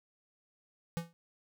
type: tone with exponential decay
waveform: square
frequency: 168.3 Hz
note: E3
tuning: 36 cents sharp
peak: -30 dBFS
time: 0.97-1.13 s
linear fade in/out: 0 ms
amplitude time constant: 34 ms
effects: none